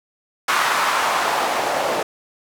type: noise with band-pass filter sweep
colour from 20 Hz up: white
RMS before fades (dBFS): -20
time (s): 0.48-2.03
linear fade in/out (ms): 5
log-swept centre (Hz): 1300 to 580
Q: 1.7
effects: none